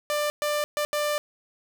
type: tone bursts at uneven times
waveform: sawtooth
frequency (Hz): 593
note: D5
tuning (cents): +17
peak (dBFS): -20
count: 4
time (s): 0.1-0.3 / 0.42-0.64 / 0.77-0.85 / 0.93-1.18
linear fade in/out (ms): 0
effects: none